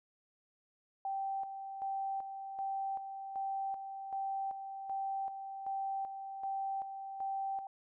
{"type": "tone with tremolo", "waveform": "sine", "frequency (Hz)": 780, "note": "G5", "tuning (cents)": -9, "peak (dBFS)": -34, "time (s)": [1.05, 7.67], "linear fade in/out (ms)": 2, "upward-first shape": "square", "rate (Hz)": 1.3, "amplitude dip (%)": 55, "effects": []}